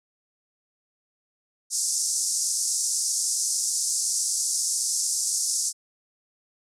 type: band-pass noise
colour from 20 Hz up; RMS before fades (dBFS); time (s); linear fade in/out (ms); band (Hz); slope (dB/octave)
pink; -26; 1.7-5.73; 50; 5300 to 10000; 48
effects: none

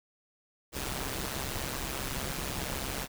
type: noise with amplitude modulation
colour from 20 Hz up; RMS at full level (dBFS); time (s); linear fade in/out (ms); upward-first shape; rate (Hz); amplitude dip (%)
pink; -32; 0.72-3.08; 50; sine; 134; 75
effects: none

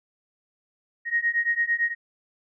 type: beating tone pair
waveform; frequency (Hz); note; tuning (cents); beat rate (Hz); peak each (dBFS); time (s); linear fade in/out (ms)
sine; 1869 / 1877.9; A#6 / A#6; +4 / +12; 8.9; -25 / -24; 1.05-1.95; 50
effects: none

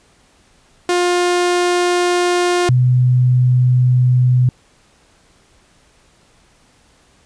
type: tone pair in turn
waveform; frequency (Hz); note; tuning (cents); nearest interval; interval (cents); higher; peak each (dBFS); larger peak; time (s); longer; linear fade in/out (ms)
sawtooth / sine; 354.3 / 125.52; F4 / B2; +25 / +28; octave + tritone; 1797; first; -9; neither; 0.89-2.69 / 2.69-4.49; neither; 2
effects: pink hiss -53 dBFS RMS until 7.25 s + resampled to 22050 Hz

